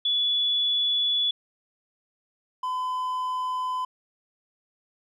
sine / triangle tone pair in turn, 3424 / 1013.3 Hz, A7 / B5, -48 / +44 cents, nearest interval octave + major sixth, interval 2108 cents, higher first, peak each -21 / -24 dBFS, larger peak first, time 0.05-1.31 / 2.63-3.85 s, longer first, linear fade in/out 5 ms, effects none

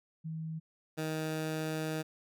sine / 15% pulse tone pair in turn, 160 / 157.16 Hz, D#3 / D#3, +49 / +18 cents, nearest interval unison, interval 31 cents, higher first, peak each -36 / -27 dBFS, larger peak second, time 0.24-0.6 / 0.97-2.03 s, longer second, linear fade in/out 20 ms, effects none

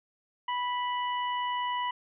harmonic tone, 985 Hz, B5, 5 cents flat, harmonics 1 / 2 / 3, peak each -29 / -38 / -39 dBFS, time 0.48-1.91 s, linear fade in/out 5 ms, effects none

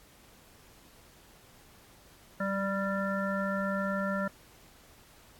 harmonic tone with a mistuned harmonic, 196.6 Hz, G3, 5 cents sharp, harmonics 1 / 3 / 5 / 7 / 9, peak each -32 / -34 / -43 / -35 / -39 dBFS, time 2.4-4.28 s, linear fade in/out 5 ms, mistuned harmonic 1, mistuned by -19 cents, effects pink hiss -58 dBFS RMS until 5.39 s + AAC 64 kbps

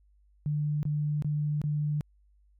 sine tone bursts, 148.9 Hz, D3, 24 cents sharp, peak -26 dBFS, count 4, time 0.46-2.009 s, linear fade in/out 0 ms, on 370 ms, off 23 ms, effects added 50 Hz sine -60 dBFS peak until 2.59 s

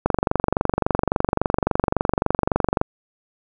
click train, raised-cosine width 1 ms, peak -3 dBFS, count 66, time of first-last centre 0.06-2.814 s, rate 23.6 Hz, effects none

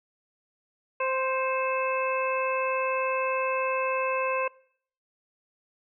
harmonic tone with a mistuned harmonic, 523.3 Hz, C5, in tune, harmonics 1 / 2 / 3 / 4 / 5, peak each -28 / -29 / -37 / -40 / -32 dBFS, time 1-4.48 s, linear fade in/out 5 ms, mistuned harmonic 4, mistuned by +42 cents, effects noise-tail reverb RT60 0.6 s tail -23 dB re dry

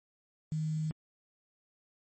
sine tone with quantisation, 156.1 Hz, D#3, 6 cents sharp, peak -30 dBFS, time 0.52-0.91 s, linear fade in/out 0 ms, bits 9, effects MP3 32 kbps

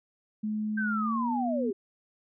sine tone with pitch glide, 213.7 to 244.1 Hz, G#3 to B3, +50 to -20 cents, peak -28 dBFS, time 0.43-1.71 s, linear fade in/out 10 ms, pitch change +230 cents, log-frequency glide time 0.99-1.33 s
sine linear sweep, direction down, 1582 to 373.8 Hz, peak -29 dBFS, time 0.77-1.73 s, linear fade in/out 10 ms
effects none

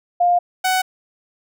sine / sawtooth tone pair in turn, 705 / 746.9 Hz, F5 / F#5, +16 / +16 cents, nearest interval minor second, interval 100 cents, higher second, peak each -12 dBFS, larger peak neither, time 0.2-0.39 / 0.64-0.82 s, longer first, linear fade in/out 10 ms, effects none

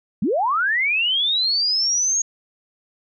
sine linear sweep, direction up, 160.2 to 6645 Hz, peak -17 dBFS, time 0.22-2.22 s, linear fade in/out 5 ms, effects none

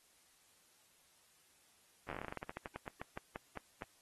slowing click train, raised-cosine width 0.5 ms, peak -28 dBFS, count 23, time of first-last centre 2.09-3.822 s, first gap 11 ms, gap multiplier 1.16, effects white hiss -69 dBFS RMS until 4.01 s + AAC 32 kbps

